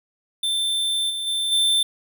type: tone with level steps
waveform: square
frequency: 3554 Hz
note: A7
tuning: 17 cents sharp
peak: -21 / -26 / -22 / -17 dBFS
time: 0.43-1.83 s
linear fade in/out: 5 ms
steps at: 1.09 / 1.26 / 1.51 s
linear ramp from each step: 20 ms
effects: none